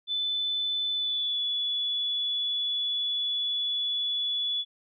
sine tone with pitch glide, 3508 to 3422 Hz, A7 to A7, -6 to -49 cents, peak -26 dBFS, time 0.07-4.65 s, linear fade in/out 50 ms, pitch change -43 cents, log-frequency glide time 0.94-1.4 s, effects none

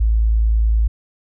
sine tone, 54.9 Hz, A1, 3 cents flat, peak -12 dBFS, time 0-0.88 s, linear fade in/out 10 ms, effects none

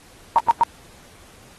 sine tone bursts, 932.3 Hz, A#5, in tune, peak -11 dBFS, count 3, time 0.36-0.635 s, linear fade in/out 0 ms, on 25 ms, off 100 ms, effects pink hiss -49 dBFS RMS until 1.58 s + AAC 32 kbps

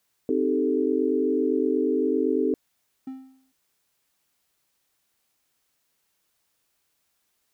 sine chord, A half-diminished seventh, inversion first, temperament equal, 261.6 / 311.1 / 392 / 440 Hz, C4 / Eb4 / G4 / A4, 0 / 0 / 0 / 0 cents, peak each -26 dBFS, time 0.29-2.54 s, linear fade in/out 2 ms
triangle tone with exponential decay, 263.4 Hz, C4, 12 cents sharp, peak -28 dBFS, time 3.07-3.52 s, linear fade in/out 5 ms, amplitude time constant 96 ms
effects white hiss -73 dBFS RMS until 7.53 s

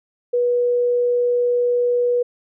sine tone, 486.5 Hz, B4, 26 cents flat, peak -15 dBFS, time 0.33-2.23 s, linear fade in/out 10 ms, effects none

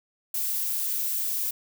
violet noise, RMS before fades -28 dBFS, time 0.34-1.51 s, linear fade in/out 5 ms, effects none

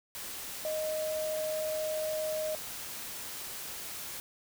sine tone in noise, 622.3 Hz, D#5, in tune, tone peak -31 dBFS, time 0.65-2.55 s, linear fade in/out 0 ms, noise white, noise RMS -41 dBFS, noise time 0.15-4.2 s, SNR +7 dB, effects none

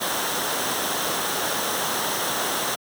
pink noise with comb filter, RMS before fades -25 dBFS, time 0-2.76 s, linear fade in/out 20 ms, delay 0.42 ms, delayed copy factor -0.5, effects high-pass 200 Hz 12 dB/octave

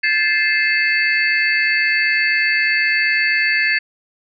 sine tone cluster, 1595 / 1743 / 2102 / 2615 / 4498 Hz, G6 / A6 / C7 / E7 / C#8, +30 / -17 / +7 / -15 / +24 cents, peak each -27 / -18 / -18 / -21 / -26 dBFS, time 0.03-3.79 s, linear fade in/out 10 ms, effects none

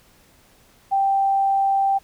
sine tone, 784 Hz, G5, in tune, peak -16 dBFS, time 0.91-1.99 s, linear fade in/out 20 ms, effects pink hiss -55 dBFS RMS until 2.03 s

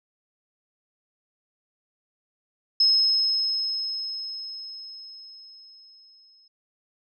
sine tone with exponential decay, 5170 Hz, E8, 34 cents flat, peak -15 dBFS, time 2.8-6.48 s, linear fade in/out 5 ms, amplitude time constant 800 ms, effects none

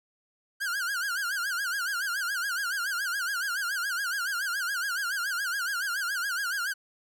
45% pulse tone with vibrato, 1512 Hz, F#6, 37 cents sharp, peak -28 dBFS, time 0.6-6.74 s, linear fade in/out 20 ms, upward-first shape sine, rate 7.1 Hz, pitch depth 160 cents each way, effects none

